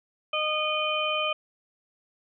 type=harmonic tone; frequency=614 Hz; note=D#5; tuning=23 cents flat; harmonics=1 / 2 / 4 / 5; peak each=-30 / -30 / -30 / -30 dBFS; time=0.33-1.33 s; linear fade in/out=5 ms; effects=none